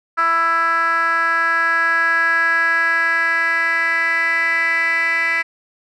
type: tone with band-pass filter sweep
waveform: 10% pulse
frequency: 331.5 Hz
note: E4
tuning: 10 cents sharp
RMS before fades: -17 dBFS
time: 0.17-5.43 s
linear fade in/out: 20 ms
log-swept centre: 1400 to 2100 Hz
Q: 5.6
effects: none